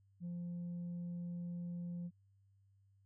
sine tone, 174.1 Hz, F3, 5 cents flat, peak -38 dBFS, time 0.2-2.11 s, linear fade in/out 50 ms, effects tanh soft clip ceiling -39 dBFS + added 98 Hz sine -67 dBFS peak until 3.05 s

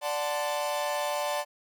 45% pulse chord, D dominant seventh, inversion none, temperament equal with one note detuned, 587.3 / 740 / 880 / 1036.3 Hz, D5 / F#5 / A5 / C6, 0 / 0 / 0 / -17 cents, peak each -31 / -36 / -34 / -36 dBFS, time 0.01-1.45 s, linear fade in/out 50 ms, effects none

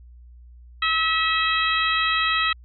harmonic tone, 646 Hz, E5, 35 cents flat, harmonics 2 / 3 / 4 / 5 / 6, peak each -23 / -25 / -26 / -27 / -28 dBFS, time 0.82-2.53 s, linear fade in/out 5 ms, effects added 60 Hz sine -43 dBFS peak until 2.64 s

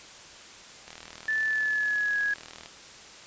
click train, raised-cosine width 0.2 ms, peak -25 dBFS, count 72, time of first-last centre 0.88-2.659 s, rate 39.9 Hz
sine tone with pitch glide, 1754 to 1663.2 Hz, A6 to G#6, -6 to +2 cents, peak -24 dBFS, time 1.28-2.34 s, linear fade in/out 5 ms, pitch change -92 cents, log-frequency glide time 1.46-2.18 s
effects white hiss -47 dBFS RMS until 3.26 s + resampled to 16000 Hz

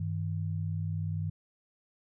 sine tone pair together, 98 / 158.47 Hz, G2 / D#3, 0 / +32 cents, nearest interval minor sixth, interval 832 cents, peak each -32 / -34 dBFS, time 0-1.3 s, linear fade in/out 5 ms, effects none

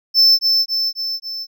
triangle tone with echo, 5290 Hz, E8, 5 cents sharp, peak -7 dBFS, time 0.14-0.39 s, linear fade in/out 50 ms, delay 270 ms, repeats 4, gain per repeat -4 dB, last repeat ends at 1.47 s, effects none

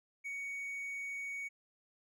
triangle tone, 2237 Hz, C#7, 15 cents sharp, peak -37 dBFS, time 0.24-1.49 s, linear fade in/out 20 ms, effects none

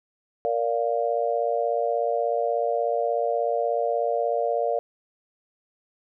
sine chord, Bb major, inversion none, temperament just, 466.2 / 582.7 / 699.2 Hz, Bb4 / D5 / F5, 0 / -14 / +2 cents, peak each -26 dBFS, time 0.45-4.79 s, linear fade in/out 0 ms, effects none

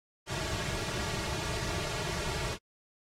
pink noise with comb filter, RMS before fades -34 dBFS, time 0.26-2.58 s, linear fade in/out 50 ms, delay 3.9 ms, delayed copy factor -0.95, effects low-pass 7000 Hz 12 dB/octave + AAC 48 kbps

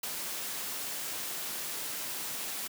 white noise with ADSR envelope, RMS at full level -32 dBFS, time 0.03-2.68 s, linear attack 8 ms, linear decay 8 ms, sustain -5 dB, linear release 13 ms, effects high-pass 150 Hz 12 dB/octave

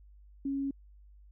sine tone, 275.6 Hz, C#4, 10 cents flat, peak -30 dBFS, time 0.45-0.71 s, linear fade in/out 5 ms, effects added 50 Hz sine -53 dBFS peak until 1.31 s

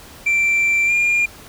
sine tone with pitch glide, 2349 to 2407 Hz, D7 to D7, 0 to +42 cents, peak -11 dBFS, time 0.26-1.26 s, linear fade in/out 10 ms, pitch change +42 cents, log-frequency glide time 0.86-0.92 s, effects tanh soft clip ceiling -13 dBFS + pink hiss -41 dBFS RMS until 1.48 s

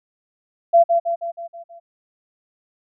sine tone with echo, 680 Hz, F5, 46 cents flat, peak -8 dBFS, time 0.73-0.84 s, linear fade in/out 20 ms, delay 160 ms, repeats 6, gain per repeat -5 dB, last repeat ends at 1.8 s, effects none

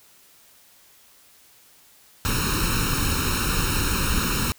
pink noise with comb filter, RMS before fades -23 dBFS, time 2.25-4.52 s, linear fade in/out 0 ms, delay 0.74 ms, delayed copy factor +0.95, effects white hiss -54 dBFS RMS until 4.58 s

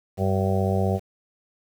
harmonic tone, 96.1 Hz, G2, 34 cents flat, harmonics 1 / 2 / 4 / 5 / 6 / 7 / 8, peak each -23 / -26 / -29 / -30 / -31 / -31 / -32 dBFS, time 0.17-1 s, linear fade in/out 50 ms, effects 8-bit

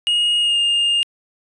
triangle tone with pitch glide, 2870 to 2822 Hz, F7 to F7, +47 to +17 cents, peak -13 dBFS, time 0.07-1.03 s, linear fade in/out 0 ms, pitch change -30 cents, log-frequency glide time 0.4-0.58 s, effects resampled to 22050 Hz

